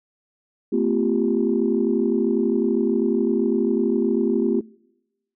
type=tone cluster; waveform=sine; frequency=222.3 / 254.4 / 344.9 / 392.7 Hz; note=A3 / C4 / F4 / G4; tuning=+18 / -48 / -22 / +3 cents; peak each=-23 dBFS; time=0.72-4.61 s; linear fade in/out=10 ms; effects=noise-tail reverb RT60 1.0 s tail -25 dB re dry + tanh soft clip ceiling -8 dBFS